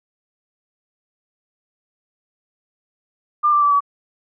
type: tone with pitch steps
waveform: sine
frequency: 1197 / 1177.8 / 1158.9 / 1140.3 Hz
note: D6 / D6 / D6 / C#6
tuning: +33 / +5 / -23 / +49 cents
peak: -12 dBFS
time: 3.43-3.806 s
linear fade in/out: 20 ms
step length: 94 ms
effects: none